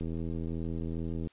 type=click train; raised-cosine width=3 ms; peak=-24 dBFS; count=105; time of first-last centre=0.01-1.272 s; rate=82.4 Hz; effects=white hiss -64 dBFS RMS until 1.32 s + resampled to 8000 Hz

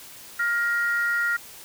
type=tone pair together; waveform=sine; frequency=1408.2 / 1889 Hz; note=F6 / A#6; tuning=+14 / +22 cents; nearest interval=perfect fourth; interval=508 cents; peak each=-22 / -25 dBFS; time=0.39-1.37 s; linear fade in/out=10 ms; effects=tanh soft clip ceiling -14 dBFS + white hiss -44 dBFS RMS until 1.64 s

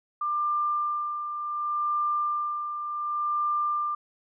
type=tone with tremolo; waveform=sine; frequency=1192 Hz; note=D6; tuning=25 cents sharp; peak=-23 dBFS; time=0.21-3.95 s; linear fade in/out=5 ms; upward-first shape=sine; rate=0.68 Hz; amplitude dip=55%; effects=none

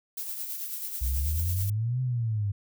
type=noise with tremolo; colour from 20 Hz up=violet; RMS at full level=-33 dBFS; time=0.17-1.7 s; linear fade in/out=5 ms; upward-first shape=triangle; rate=9.2 Hz; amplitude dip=50%
type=exponential two-way sweep; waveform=sine; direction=up then down; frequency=60.7 to 130 to 98.8 Hz; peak=-25 dBFS; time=1.01-2.52 s; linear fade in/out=10 ms; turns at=2.01 s
effects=none

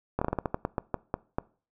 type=slowing click train; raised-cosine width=1 ms; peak=-13 dBFS; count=13; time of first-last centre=0.19-1.385 s; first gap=25 ms; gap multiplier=1.23; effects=noise-tail reverb RT60 0.4 s tail -22 dB re dry

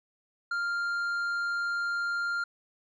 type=tone with tanh clipping; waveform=sine; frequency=1396.9 Hz; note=F6; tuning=in tune; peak=-29 dBFS; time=0.51-2.44 s; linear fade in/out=5 ms; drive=6 dB; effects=none

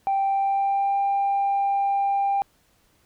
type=tone with pitch glide; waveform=sine; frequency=784 to 794.9 Hz; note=G5 to G5; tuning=0 to +24 cents; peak=-18 dBFS; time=0.07-2.42 s; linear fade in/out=0 ms; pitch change=+24 cents; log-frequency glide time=0.25-0.98 s; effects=tanh soft clip ceiling -17 dBFS + pink hiss -63 dBFS RMS until 3.05 s

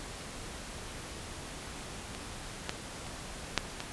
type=clicks; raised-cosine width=0.2 ms; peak=-23 / -14 / -28 / -7 / -18 dBFS; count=5; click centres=2.149 / 2.694 / 3.067 / 3.577 / 3.804 s; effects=pink hiss -43 dBFS RMS until 3.92 s + resampled to 24000 Hz

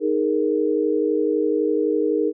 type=chord; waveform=sine; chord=D# suspended fourth; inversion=none; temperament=just; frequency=311.1 / 414.8 / 466.7 Hz; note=D#4 / G#4 / A#4; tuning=0 / -2 / +2 cents; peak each=-22 dBFS; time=0-2.33 s; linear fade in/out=50 ms; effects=none

